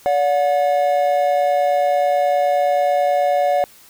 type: tone pair together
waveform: triangle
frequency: 574.6 / 724 Hz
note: D5 / F#5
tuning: -38 / -38 cents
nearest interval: major third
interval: 400 cents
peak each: -15 dBFS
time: 0.06-3.64 s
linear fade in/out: 0 ms
effects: white hiss -47 dBFS RMS until 3.89 s